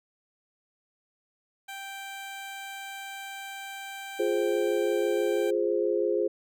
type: tone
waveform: 15% pulse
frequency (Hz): 784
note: G5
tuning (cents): 0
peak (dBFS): -31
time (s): 1.68-5.51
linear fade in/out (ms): 10
type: chord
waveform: sine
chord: F minor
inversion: none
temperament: equal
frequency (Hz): 349.2 / 415.3 / 523.3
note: F4 / Ab4 / C5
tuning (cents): 0 / 0 / 0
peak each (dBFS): -28 / -27 / -29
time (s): 4.19-6.28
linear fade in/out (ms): 10
effects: none